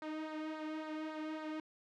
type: tone with flanger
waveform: sawtooth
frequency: 311.1 Hz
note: D#4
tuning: in tune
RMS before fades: -42 dBFS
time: 0.02-1.6 s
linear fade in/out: 2 ms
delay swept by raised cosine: 0.33 to 2.13 ms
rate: 3.6 Hz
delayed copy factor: -0.65
effects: low-pass 3000 Hz 12 dB/octave